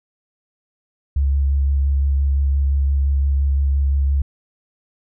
sine tone with vibrato, 69.3 Hz, C#2, in tune, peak -14 dBFS, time 1.16-4.22 s, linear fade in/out 5 ms, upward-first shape square, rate 5.8 Hz, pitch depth 14 cents each way, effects none

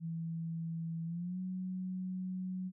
sine tone with pitch glide, 164.81 to 184.99 Hz, E3 to F#3, 0 to 0 cents, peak -36 dBFS, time 0-2.72 s, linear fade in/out 50 ms, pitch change +200 cents, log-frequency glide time 1.05-1.39 s, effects none

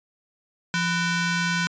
sawtooth ring-modulated tone, 830.6 Hz, G#5, in tune, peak -15 dBFS, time 0.74-1.67 s, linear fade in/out 0 ms, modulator 658 Hz, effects resampled to 16000 Hz

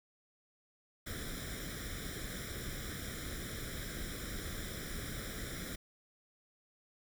pink noise with comb filter, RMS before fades -42 dBFS, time 1.06-5.76 s, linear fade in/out 10 ms, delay 0.55 ms, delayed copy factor +0.85, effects none

